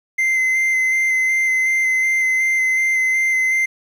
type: tone with vibrato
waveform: triangle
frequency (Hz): 2070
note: C7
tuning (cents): -19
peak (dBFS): -13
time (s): 0.18-3.66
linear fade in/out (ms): 10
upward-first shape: square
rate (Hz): 2.7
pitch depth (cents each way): 13
effects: 8-bit